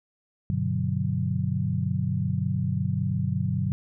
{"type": "chord", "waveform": "sine", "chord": "G major seventh", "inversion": "none", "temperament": "equal", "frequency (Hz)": [98, 123.47, 146.83, 185], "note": ["G2", "B2", "D3", "F#3"], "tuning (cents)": [0, 0, 0, 0], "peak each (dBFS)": -29, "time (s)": [0.5, 3.72], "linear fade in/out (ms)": 0, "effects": []}